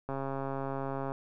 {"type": "click train", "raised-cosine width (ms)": 1, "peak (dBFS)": -22, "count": 141, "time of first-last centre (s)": [0.09, 1.119], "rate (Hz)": 136, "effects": []}